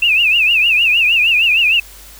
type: tone with vibrato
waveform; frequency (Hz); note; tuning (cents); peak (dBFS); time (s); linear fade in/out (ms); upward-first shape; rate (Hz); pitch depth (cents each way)
sine; 2637; E7; 0; -9; 0.02-1.8; 5; triangle; 6.5; 170
effects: added 50 Hz sine -40 dBFS peak until 2.19 s + white hiss -39 dBFS RMS until 2.19 s